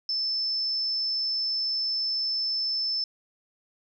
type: tone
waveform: sine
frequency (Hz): 5274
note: E8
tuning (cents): 0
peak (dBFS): -25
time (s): 0.09-3.04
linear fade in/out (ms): 2
effects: 11-bit